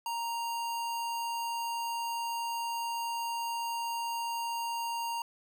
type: tone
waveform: square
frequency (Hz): 932.3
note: A#5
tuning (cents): 0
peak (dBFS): -33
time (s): 0.06-5.22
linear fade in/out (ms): 2
effects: none